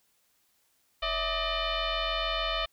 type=tone with frequency modulation; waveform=sine; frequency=1174.7 Hz; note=D6; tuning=in tune; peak=-27 dBFS; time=1.02-2.66 s; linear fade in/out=10 ms; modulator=609 Hz; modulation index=4.3; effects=white hiss -70 dBFS RMS until 2.72 s